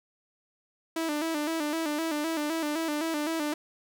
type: tone with vibrato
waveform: sawtooth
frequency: 311.5 Hz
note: D#4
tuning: 2 cents sharp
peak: -24 dBFS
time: 0.96-3.54 s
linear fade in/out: 5 ms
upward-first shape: square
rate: 3.9 Hz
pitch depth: 81 cents each way
effects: none